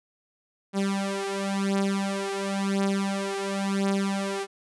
sawtooth beating tone pair, 196 / 196.95 Hz, G3 / G3, 0 / +8 cents, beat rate 0.95 Hz, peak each -24 dBFS, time 0.73-4.47 s, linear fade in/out 50 ms, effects resampled to 24000 Hz

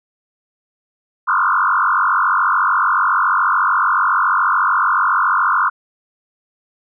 sine tone with frequency modulation, 1231 Hz, D#6, 19 cents flat, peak -12 dBFS, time 1.27-5.7 s, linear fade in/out 20 ms, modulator 47 Hz, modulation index 4.9, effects none

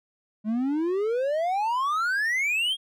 triangle exponential sweep, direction up, 207.7 to 3307 Hz, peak -21 dBFS, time 0.44-2.77 s, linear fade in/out 50 ms, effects none

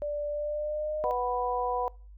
sine tone with pitch glide, 587.3 to 611.9 Hz, D5 to D#5, 0 to -29 cents, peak -29 dBFS, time 0.02-1.11 s, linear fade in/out 0 ms, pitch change +71 cents, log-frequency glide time 0.29-0.98 s
harmonic tone, 246.9 Hz, B3, in tune, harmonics 2 / 3 / 4, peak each -31 / -31 / -31 dBFS, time 1.04-1.88 s, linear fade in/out 0 ms
effects noise-tail reverb RT60 0.4 s tail -24 dB re dry + added 50 Hz sine -46 dBFS peak until 2.17 s

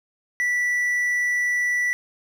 triangle tone, 1962 Hz, B6, 12 cents flat, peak -18 dBFS, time 0.4-1.93 s, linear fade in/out 0 ms, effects none

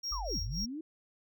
triangle tone with tremolo, 5588 Hz, F8, in tune, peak -32 dBFS, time 0.03-0.66 s, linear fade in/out 10 ms, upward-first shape sine, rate 3.8 Hz, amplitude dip 95%
sine tone, 48.1 Hz, G1, 32 cents flat, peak -36 dBFS, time 0.11-0.65 s, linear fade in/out 10 ms
sine linear two-way sweep, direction down then up, 1244.5 to 65.6 to 328.3 Hz, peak -37 dBFS, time 0.12-0.81 s, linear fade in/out 5 ms, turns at 0.4 s
effects none

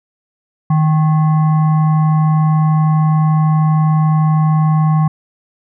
sine tone with frequency modulation, 155.56 Hz, D#3, in tune, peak -9 dBFS, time 0.7-5.08 s, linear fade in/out 5 ms, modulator 932 Hz, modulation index 0.38, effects none

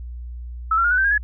sine tone with pitch steps, 1307 / 1364.9 / 1425.3 / 1488.4 / 1554.3 / 1623.1 / 1695 Hz, E6 / F6 / F6 / F#6 / G6 / G#6 / G#6, -15 / -40 / +35 / +10 / -15 / -40 / +35 cents, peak -15 dBFS, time 0.71-1.179 s, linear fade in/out 5 ms, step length 67 ms, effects added 60 Hz sine -30 dBFS peak until 1.23 s

